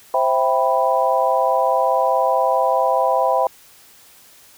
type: chord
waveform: sine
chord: C major seventh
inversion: none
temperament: equal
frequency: 523.3 / 659.3 / 784 / 987.8 Hz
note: C5 / E5 / G5 / B5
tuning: 0 / 0 / 0 / 0 cents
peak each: -20 dBFS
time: 0.14-3.47 s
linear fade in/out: 2 ms
effects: white hiss -48 dBFS RMS until 4.57 s